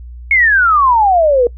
sine exponential sweep, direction down, 2217 to 466.2 Hz, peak -7 dBFS, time 0.31-1.47 s, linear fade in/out 2 ms, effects noise-tail reverb RT60 0.1 s tail -23 dB re dry + added 60 Hz sine -28 dBFS peak until 1.57 s

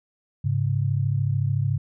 sine tone pair together, 103.83 / 137.48 Hz, G#2 / C#3, 0 / -14 cents, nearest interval perfect fourth, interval 486 cents, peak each -23 dBFS, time 0.44-1.78 s, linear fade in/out 10 ms, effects none

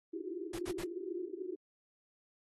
white band-pass noise, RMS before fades -41 dBFS, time 0.13-1.56 s, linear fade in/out 10 ms, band 330 to 380 Hz, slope 96 dB/octave
pink noise bursts, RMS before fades -45 dBFS, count 3, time 0.53-0.839 s, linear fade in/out 5 ms, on 59 ms, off 66 ms
effects AAC 32 kbps

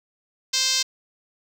5% pulse tone with band-pass filter, 523.3 Hz, C5, in tune, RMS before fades -22 dBFS, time 0.53-0.83 s, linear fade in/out 10 ms, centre 5300 Hz, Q 1.5, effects none

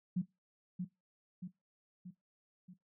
sine tone with echo, 181 Hz, F#3, 38 cents flat, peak -30 dBFS, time 0.16-0.22 s, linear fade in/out 10 ms, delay 630 ms, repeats 4, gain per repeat -5 dB, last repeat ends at 2.74 s, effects noise-tail reverb RT60 0.2 s tail -19 dB re dry

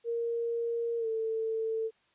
sine tone with pitch glide, 466.2 to 445.7 Hz, A#4 to A4, 0 to +22 cents, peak -29 dBFS, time 0.04-1.91 s, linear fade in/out 50 ms, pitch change -78 cents, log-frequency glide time 0.98-1.08 s, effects white hiss -69 dBFS RMS until 2.14 s + resampled to 8000 Hz

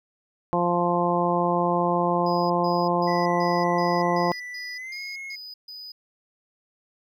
harmonic tone, 174.61 Hz, F3, in tune, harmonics 1 / 2 / 3 / 4 / 5 / 6, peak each -27 / -27 / -27 / -27 / -27 / -27 dBFS, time 0.53-4.32 s, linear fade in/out 0 ms
triangle tone bursts, 4978 Hz, D#8, in tune, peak -36 dBFS, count 10, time 2.26-5.92 s, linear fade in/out 5 ms, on 240 ms, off 140 ms
triangle tone with pitch glide, 1975.5 to 2167 Hz, B6 to C#7, 0 to -40 cents, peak -32 dBFS, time 3.07-5.36 s, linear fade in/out 10 ms, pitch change +160 cents, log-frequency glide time 4.75-4.99 s
effects none

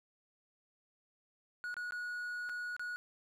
triangle tone with dropouts, 1457 Hz, F#6, 27 cents flat, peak -36 dBFS, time 1.64-2.96 s, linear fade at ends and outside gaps 0 ms, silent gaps 1.742-1.767 / 1.908-1.922 / 2.491-2.495 / 2.765-2.795 s, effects none

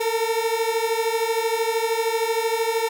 30% pulse beating tone pair, 447.1 / 460.1 Hz, A4 / A#4, +28 / -23 cents, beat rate 13 Hz, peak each -21 dBFS, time 0-2.89 s, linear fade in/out 10 ms, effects none

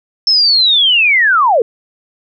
sine linear sweep, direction down, 5330 to 415.3 Hz, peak -7 dBFS, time 0.27-1.62 s, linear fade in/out 2 ms, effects none

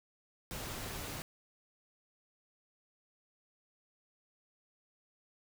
pink noise, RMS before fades -42 dBFS, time 0.51-1.22 s, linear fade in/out 0 ms, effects none

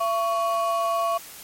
triangle ring-modulated tone, 897 Hz, A5, 33 cents sharp, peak -16 dBFS, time 0-1.18 s, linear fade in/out 10 ms, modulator 221 Hz, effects white hiss -42 dBFS RMS until 1.43 s + MP3 64 kbps

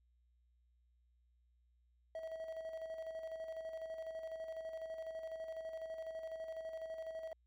triangle tone with tremolo, 646 Hz, E5, 35 cents flat, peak -39 dBFS, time 2.15-7.33 s, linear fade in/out 2 ms, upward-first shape square, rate 12 Hz, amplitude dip 45%, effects added 60 Hz sine -70 dBFS peak until 7.46 s

